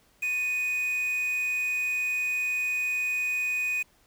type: tone with quantisation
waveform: triangle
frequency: 2489 Hz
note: D#7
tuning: in tune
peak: -24 dBFS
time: 0.22-3.83 s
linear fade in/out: 10 ms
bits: 7
effects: pink hiss -63 dBFS RMS until 4.06 s